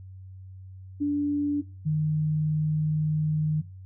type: tone pair in turn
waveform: sine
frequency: 290 / 153.62 Hz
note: D4 / D#3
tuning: -22 / -22 cents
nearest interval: major seventh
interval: 1100 cents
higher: first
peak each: -22 dBFS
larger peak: neither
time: 1-1.62 / 1.85-3.62 s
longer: second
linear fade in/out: 20 ms
effects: noise-tail reverb RT60 0.3 s tail -18 dB re dry + added 94 Hz sine -41 dBFS peak until 3.85 s